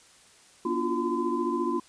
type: tone cluster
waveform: sine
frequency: 241.8 / 290.4 / 344.1 / 358.6 / 1019 Hz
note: B3 / D4 / F4 / F4 / C6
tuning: -36 / -19 / -26 / +46 / -46 cents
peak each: -32 / -33 / -29 / -35 / -31 dBFS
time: 0.65-1.8 s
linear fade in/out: 5 ms
effects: white hiss -56 dBFS RMS until 1.88 s + resampled to 22050 Hz

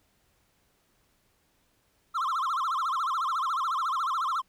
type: tone with vibrato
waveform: triangle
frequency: 1187 Hz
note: D6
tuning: 18 cents sharp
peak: -24 dBFS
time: 2.14-4.42 s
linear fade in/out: 20 ms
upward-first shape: sine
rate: 14 Hz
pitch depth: 250 cents each way
effects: pink hiss -69 dBFS RMS until 4.48 s

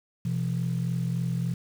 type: tone pair together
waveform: sine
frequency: 126.55 / 170 Hz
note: B2 / F3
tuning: +43 / -46 cents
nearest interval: perfect fourth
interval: 511 cents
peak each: -27 dBFS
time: 0.25-1.54 s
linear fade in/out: 5 ms
effects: tanh soft clip ceiling -20 dBFS + 8-bit

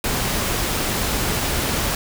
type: noise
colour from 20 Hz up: pink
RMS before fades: -22 dBFS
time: 0.04-1.95 s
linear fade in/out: 2 ms
effects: none

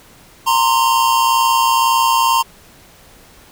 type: tone pair together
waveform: square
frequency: 924.5 / 1046.5 Hz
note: A#5 / C6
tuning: -15 / 0 cents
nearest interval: major second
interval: 215 cents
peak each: -15 dBFS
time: 0.46-2.43 s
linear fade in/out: 20 ms
effects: pink hiss -45 dBFS RMS until 3.51 s

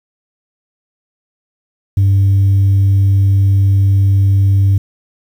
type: tone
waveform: sine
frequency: 98 Hz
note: G2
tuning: in tune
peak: -5 dBFS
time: 1.97-4.78 s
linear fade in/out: 5 ms
effects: tanh soft clip ceiling -6 dBFS + 7-bit

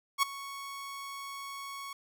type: tone with ADSR envelope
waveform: sawtooth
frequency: 1108.7 Hz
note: C#6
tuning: in tune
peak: -18 dBFS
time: 0.18-1.93 s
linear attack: 46 ms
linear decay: 9 ms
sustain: -18 dB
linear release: 3 ms
effects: none

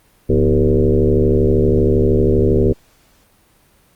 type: tone with frequency modulation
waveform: sine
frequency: 243.7 Hz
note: B3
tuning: 23 cents flat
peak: -10 dBFS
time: 0.29-2.73 s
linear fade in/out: 10 ms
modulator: 72.7 Hz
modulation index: 3.2
effects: pink hiss -54 dBFS RMS until 3.95 s + Opus 32 kbps

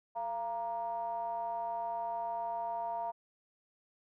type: ring-modulated tone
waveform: triangle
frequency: 123.47 Hz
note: B2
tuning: in tune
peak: -29 dBFS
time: 0.15-3.12 s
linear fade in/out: 20 ms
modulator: 812 Hz
effects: none

